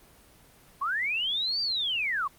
sine linear two-way sweep, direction up then down, 1037 to 4727 to 1037 Hz, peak -26 dBFS, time 0.81-2.28 s, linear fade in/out 10 ms, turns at 1.61 s, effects pink hiss -56 dBFS RMS until 2.38 s + Opus 24 kbps

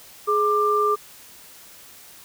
sine tone pair together, 420 / 1187.9 Hz, G#4 / D6, +19 / +19 cents, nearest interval octave + tritone, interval 1800 cents, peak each -21 / -19 dBFS, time 0.27-0.96 s, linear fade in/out 20 ms, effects white hiss -46 dBFS RMS until 2.24 s

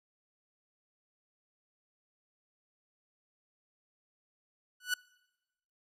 sawtooth tone with exponential growth, 1480 Hz, F#6, in tune, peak -22 dBFS, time 4.8-4.94 s, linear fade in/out 5 ms, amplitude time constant 30 ms, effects noise-tail reverb RT60 1.0 s tail -24 dB re dry + resampled to 32000 Hz

